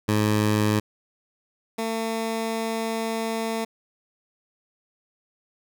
15% pulse tone pair in turn, 106.2 / 225 Hz, G#2 / A3, +39 / +39 cents, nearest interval octave + minor second, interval 1300 cents, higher second, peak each -13 / -19 dBFS, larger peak first, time 0.08-0.8 / 1.78-3.65 s, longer second, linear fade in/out 10 ms, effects none

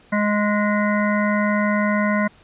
harmonic tone with a mistuned harmonic, 208.2 Hz, G#3, 5 cents sharp, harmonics 1 / 3 / 5 / 7 / 9 / 10, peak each -19 / -24 / -26 / -27 / -29 / -29 dBFS, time 0.12-2.28 s, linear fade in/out 10 ms, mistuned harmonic 10, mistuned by -40 cents, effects pink hiss -52 dBFS RMS until 2.43 s + resampled to 8000 Hz

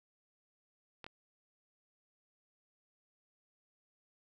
clicks, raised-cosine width 0.3 ms, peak -30 dBFS, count 2, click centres 1.043 / 1.065 s, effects 12-bit

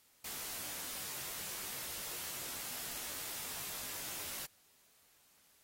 white noise with comb filter, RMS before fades -43 dBFS, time 0.24-4.46 s, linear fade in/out 5 ms, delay 18 ms, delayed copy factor -0.6, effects white hiss -68 dBFS RMS until 5.63 s + AAC 48 kbps

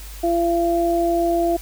sine tone pair together, 340.5 / 681 Hz, F4 / F5, -44 / -44 cents, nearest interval octave, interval 1200 cents, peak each -19 dBFS, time 0.23-1.57 s, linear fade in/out 10 ms, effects added 50 Hz sine -34 dBFS peak until 1.61 s + white hiss -41 dBFS RMS until 1.61 s

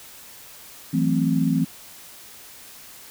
sine chord, F# half-diminished seventh, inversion third, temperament equal, 164.81 / 185 / 220 / 261.6 Hz, E3 / F#3 / A3 / C4, 0 / 0 / 0 / 0 cents, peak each -22 / -27 / -25 / -22 dBFS, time 0.93-1.65 s, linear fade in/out 10 ms, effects white hiss -44 dBFS RMS until 3.1 s

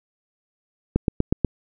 click train, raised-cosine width 3 ms, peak -5 dBFS, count 5, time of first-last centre 0.96-1.447 s, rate 8.21 Hz, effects none

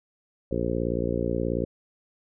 harmonic tone, 58.5 Hz, A#1, 7 cents sharp, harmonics 1 / 2 / 3 / 4 / 5 / 6 / 7 / 8 / 9, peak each -33 / -33 / -33 / -33 / -33 / -33 / -33 / -33 / -33 dBFS, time 0.51-1.65 s, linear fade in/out 5 ms, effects none

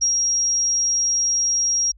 sine tone with ADSR envelope, 5630 Hz, F8, 13 cents sharp, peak -15 dBFS, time 0.01-1.92 s, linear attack 17 ms, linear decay 93 ms, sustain -2 dB, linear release 12 ms, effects added 50 Hz sine -46 dBFS peak until 1.97 s

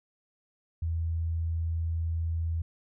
sine tone, 82.41 Hz, E2, in tune, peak -27 dBFS, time 0.82-2.62 s, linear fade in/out 5 ms, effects none

